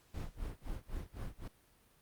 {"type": "noise with tremolo", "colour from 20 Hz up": "brown", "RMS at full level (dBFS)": -39, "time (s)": [0.14, 1.48], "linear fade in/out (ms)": 5, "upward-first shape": "sine", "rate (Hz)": 3.9, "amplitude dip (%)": 100, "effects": ["pink hiss -68 dBFS RMS until 2.01 s", "Opus 48 kbps"]}